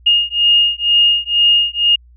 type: beating tone pair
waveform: sine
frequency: 2844 / 2846.1 Hz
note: F7 / F7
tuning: +31 / +32 cents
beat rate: 2.1 Hz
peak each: -13 dBFS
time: 0.06-1.96 s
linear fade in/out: 10 ms
effects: added 60 Hz sine -42 dBFS peak until 2.16 s